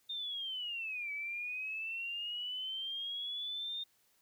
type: linear two-way sweep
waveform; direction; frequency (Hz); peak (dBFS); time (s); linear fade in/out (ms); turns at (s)
sine; down then up; 3663 to 2278 to 3663; -37; 0.09-3.84; 10; 1.12
effects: white hiss -72 dBFS RMS until 4.21 s